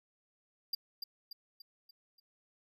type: tone with echo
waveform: square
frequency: 4794 Hz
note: D8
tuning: 35 cents sharp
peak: -32 dBFS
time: 0.73-0.75 s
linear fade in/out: 5 ms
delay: 290 ms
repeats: 5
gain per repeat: -6 dB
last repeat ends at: 2.2 s
effects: none